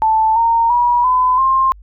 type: tone with pitch steps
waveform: sine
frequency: 880 / 921.6 / 965.2 / 1010.9 / 1058.7 Hz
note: A5 / A#5 / B5 / B5 / C6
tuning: 0 / -20 / -40 / +40 / +20 cents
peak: -10 dBFS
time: 0.02-1.72 s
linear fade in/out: 0 ms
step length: 340 ms
effects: added 50 Hz sine -37 dBFS peak until 1.82 s